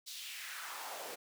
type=noise with high-pass filter sweep; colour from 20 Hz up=pink; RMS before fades=-45 dBFS; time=0.06-1.16 s; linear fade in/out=20 ms; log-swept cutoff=4400 to 420 Hz; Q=2.1; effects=none